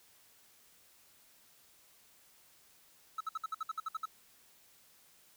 triangle tone bursts, 1300 Hz, E6, 24 cents flat, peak -32 dBFS, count 11, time 3.18-4.056 s, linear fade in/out 5 ms, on 26 ms, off 59 ms, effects white hiss -64 dBFS RMS until 5.36 s

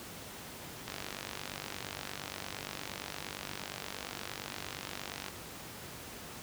click train, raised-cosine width 0.2 ms, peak -21 dBFS, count 215, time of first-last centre 0.88-5.283 s, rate 48.6 Hz, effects pink hiss -46 dBFS RMS until 6.42 s + high-pass 80 Hz 12 dB/octave

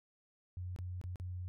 sine tone with dropouts, 90.4 Hz, F#2, 40 cents flat, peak -39 dBFS, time 0.57-1.48 s, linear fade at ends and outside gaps 0 ms, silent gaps 0.762-0.788 / 1.014-1.039 / 1.158-1.199 s, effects none

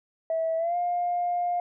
sine tone with pitch glide, 651 to 705.8 Hz, E5 to F5, -22 to +18 cents, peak -23 dBFS, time 0.3-1.6 s, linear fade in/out 2 ms, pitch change +140 cents, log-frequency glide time 0.57-0.76 s, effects tanh soft clip ceiling -19 dBFS

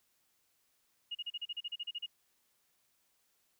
sine tone bursts, 2867 Hz, F7, 45 cents sharp, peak -36 dBFS, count 13, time 1.11-2.063 s, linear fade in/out 10 ms, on 41 ms, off 35 ms, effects white hiss -75 dBFS RMS until 3.59 s

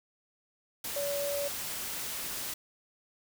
sine tone in noise, 570 Hz, C#5, 48 cents sharp, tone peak -31 dBFS, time 0.96-1.48 s, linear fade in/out 5 ms, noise white, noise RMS -37 dBFS, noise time 0.84-2.54 s, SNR +3 dB, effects none

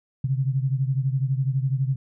sine beating tone pair, 130.81 / 142.81 Hz, C3 / D3, 0 / -48 cents, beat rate 12 Hz, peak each -22 / -26 dBFS, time 0.24-1.96 s, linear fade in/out 5 ms, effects none

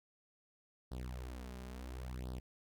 sawtooth tone with flanger, 62.8 Hz, B1, 30 cents sharp, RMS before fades -45 dBFS, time 0.91-2.4 s, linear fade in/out 10 ms, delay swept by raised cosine 0.21 to 5.01 ms, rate 0.72 Hz, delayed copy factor +0.9, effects none

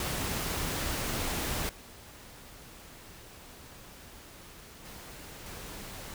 pink noise with level steps, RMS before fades -33 / -50 / -46 / -43 dBFS, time 0-6.14 s, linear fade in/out 2 ms, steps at 1.69 / 4.85 / 5.46 s, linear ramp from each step 2 ms, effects none

